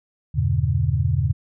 sine chord, E diminished seventh, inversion none, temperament just, 82.41 / 98.89 / 118.67 / 142.4 Hz, E2 / G2 / Bb2 / Db3, 0 / +16 / +31 / +47 cents, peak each -23 dBFS, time 0.34-1.33 s, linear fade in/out 20 ms, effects none

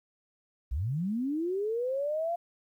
sine linear sweep, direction up, 53.5 to 698.5 Hz, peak -28 dBFS, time 0.71-2.36 s, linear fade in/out 10 ms, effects 11-bit

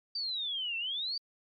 sine exponential two-way sweep, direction down then up, 4694 to 2656 to 4694 Hz, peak -32 dBFS, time 0.15-1.18 s, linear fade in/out 5 ms, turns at 0.77 s, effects MP3 64 kbps

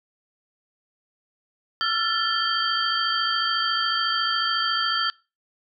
sine tone cluster, 1339 / 1393 / 1754 / 3161 / 4604 Hz, E6 / F6 / A6 / G7 / D8, +27 / -5 / -6 / +14 / -35 cents, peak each -26 / -30 / -30 / -26 / -28 dBFS, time 1.81-5.1 s, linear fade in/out 0 ms, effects noise-tail reverb RT60 0.3 s tail -23 dB re dry

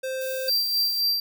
square tone, 523 Hz, C5, 1 cent flat, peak -28 dBFS, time 0.03-0.5 s, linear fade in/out 10 ms
violet noise, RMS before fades -38 dBFS, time 0.21-1.01 s, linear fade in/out 2 ms
square tone with tremolo, 4708 Hz, D8, 3 cents sharp, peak -20 dBFS, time 0.48-1.2 s, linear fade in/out 2 ms, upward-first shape sine, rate 3.8 Hz, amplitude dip 45%
effects none

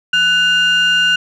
sine tone pair together, 1490 / 2809 Hz, F#6 / F7, +12 / +9 cents, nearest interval major seventh, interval 1097 cents, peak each -11 dBFS, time 0.13-1.16 s, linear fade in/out 5 ms, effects tanh soft clip ceiling -7 dBFS

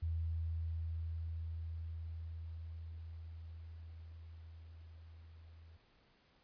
sine tone with level ramp, 81.9 Hz, E2, 11 cents flat, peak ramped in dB -34 to -55 dBFS, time 0.02-5.77 s, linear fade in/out 10 ms, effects pink hiss -70 dBFS RMS until 6.43 s + resampled to 11025 Hz

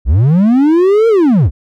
triangle linear two-way sweep, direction up then down, 50.9 to 466.2 to 50.9 Hz, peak -4 dBFS, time 0.05-1.51 s, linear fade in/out 50 ms, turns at 1.08 s, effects none

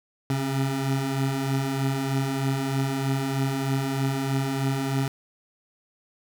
25% pulse beating tone pair, 132.9 / 136.1 Hz, C3 / C#3, +27 / -31 cents, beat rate 3.2 Hz, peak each -27 / -21 dBFS, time 0.3-5.08 s, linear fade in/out 2 ms, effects 9-bit

